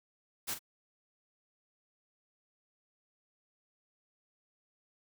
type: noise with echo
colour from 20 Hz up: white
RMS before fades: -36 dBFS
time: 0.47-0.55 s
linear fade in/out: 20 ms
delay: 43 ms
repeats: 1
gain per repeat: -10 dB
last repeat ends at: 0.593 s
effects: none